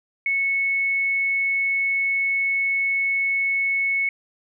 sine tone, 2204 Hz, C#7, 11 cents flat, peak -19 dBFS, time 0.26-4.09 s, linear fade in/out 2 ms, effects none

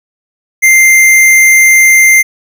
square tone, 2093 Hz, C7, in tune, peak -3 dBFS, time 0.62-2.23 s, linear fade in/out 20 ms, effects none

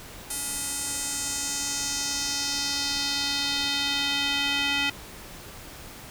square tone with band-pass filter sweep, 282.3 Hz, C#4, 32 cents sharp, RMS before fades -28 dBFS, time 0.3-4.9 s, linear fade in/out 5 ms, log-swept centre 9800 to 2800 Hz, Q 2.3, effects pink hiss -43 dBFS RMS until 6.1 s

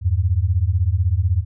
sine beating tone pair, 82.41 / 98.41 Hz, E2 / G2, 0 / +7 cents, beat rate 16 Hz, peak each -18 / -18 dBFS, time 0.01-1.45 s, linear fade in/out 50 ms, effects none

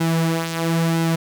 sawtooth tone with flanger, 164.81 Hz, E3, in tune, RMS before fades -20 dBFS, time 0-1.16 s, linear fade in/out 10 ms, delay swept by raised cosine 1.7 to 6 ms, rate 1 Hz, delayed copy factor -0.55, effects none

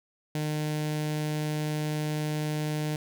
sawtooth tone with notch filter, 152 Hz, D#3, 40 cents flat, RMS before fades -30 dBFS, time 0.35-2.96 s, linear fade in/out 2 ms, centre 1200 Hz, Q 1.9, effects none

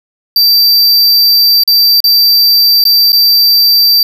square tone with dropouts, 4672 Hz, D8, 10 cents flat, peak -5 dBFS, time 0.36-4.03 s, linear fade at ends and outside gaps 2 ms, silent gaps 1.636-1.676 / 2.004-2.041 / 2.84-2.852 / 3.121-3.129 s, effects none

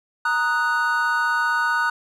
triangle chord, D# minor, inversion second, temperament equal, 932.3 / 1244.5 / 1480 Hz, A#5 / D#6 / F#6, 0 / 0 / 0 cents, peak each -23 / -23 / -19 dBFS, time 0.25-1.9 s, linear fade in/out 5 ms, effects none

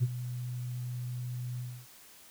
sine tone with ADSR envelope, 123.47 Hz, B2, in tune, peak -20 dBFS, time 0-1.87 s, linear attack 31 ms, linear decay 39 ms, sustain -14 dB, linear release 280 ms, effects tanh soft clip ceiling -21 dBFS + white hiss -55 dBFS RMS until 2.3 s

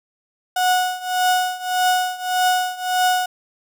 35% pulse tone with tremolo, 733 Hz, F#5, 16 cents flat, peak -12 dBFS, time 0.56-3.26 s, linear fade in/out 5 ms, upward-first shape triangle, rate 1.7 Hz, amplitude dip 90%, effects none

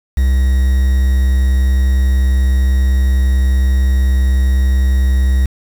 triangle tone with quantisation, 65.41 Hz, C2, in tune, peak -7 dBFS, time 0.17-5.46 s, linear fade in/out 5 ms, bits 5, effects none

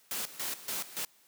white noise with tremolo, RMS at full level -35 dBFS, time 0.11-1.05 s, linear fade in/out 2 ms, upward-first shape square, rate 3.5 Hz, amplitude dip 80%, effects white hiss -64 dBFS RMS until 1.27 s + high-pass 150 Hz 12 dB/octave

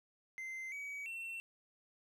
triangle tone with pitch steps, 2076 / 2269 / 2704 Hz, C7 / C#7 / E7, -14 / +40 / +43 cents, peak -40 dBFS, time 0.38-1.4 s, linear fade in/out 0 ms, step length 340 ms, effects none

